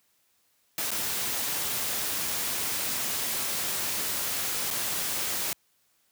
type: noise with dropouts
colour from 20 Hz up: white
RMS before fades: -30 dBFS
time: 0.78-5.53 s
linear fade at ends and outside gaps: 1 ms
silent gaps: 0.907-0.915 / 4.705-4.71 s
effects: white hiss -69 dBFS RMS until 6.11 s + high-pass 60 Hz 12 dB/octave